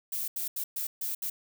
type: noise bursts at uneven times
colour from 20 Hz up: violet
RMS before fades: -33 dBFS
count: 6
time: 0.12-0.28 / 0.36-0.48 / 0.56-0.64 / 0.76-0.87 / 1.01-1.15 / 1.22-1.3 s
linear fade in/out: 5 ms
effects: none